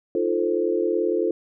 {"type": "chord", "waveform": "sine", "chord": "F dominant seventh", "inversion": "third", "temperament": "equal", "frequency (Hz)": [311.1, 349.2, 440, 523.3], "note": ["Eb4", "F4", "A4", "C5"], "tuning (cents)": [0, 0, 0, 0], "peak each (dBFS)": [-29, -23, -24, -28], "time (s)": [0.15, 1.31], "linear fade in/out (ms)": 2, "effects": []}